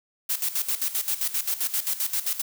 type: noise with tremolo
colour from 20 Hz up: blue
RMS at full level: -25 dBFS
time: 0.29-2.42 s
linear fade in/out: 10 ms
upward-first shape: square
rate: 7.6 Hz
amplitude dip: 75%
effects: none